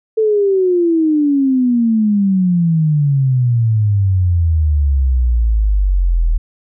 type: exponential sweep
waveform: sine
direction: down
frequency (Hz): 445.3 to 39.09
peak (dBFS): -10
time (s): 0.17-6.38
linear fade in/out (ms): 10
effects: none